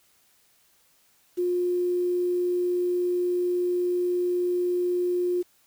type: tone with quantisation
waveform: sine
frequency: 356.1 Hz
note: F4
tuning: 34 cents sharp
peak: -22 dBFS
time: 1.37-5.43 s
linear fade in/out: 20 ms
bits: 8
effects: white hiss -63 dBFS RMS until 5.66 s